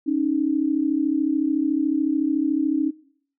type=tone pair together; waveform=sine; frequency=276.3 / 310.1 Hz; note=C#4 / D#4; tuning=-6 / -6 cents; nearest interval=major second; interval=200 cents; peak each=-22 dBFS; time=0.06-2.91 s; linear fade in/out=20 ms; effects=noise-tail reverb RT60 0.6 s tail -21 dB re dry